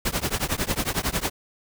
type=noise with tremolo; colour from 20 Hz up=pink; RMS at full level=-22 dBFS; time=0.05-1.3 s; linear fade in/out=5 ms; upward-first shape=triangle; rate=11 Hz; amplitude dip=100%; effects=none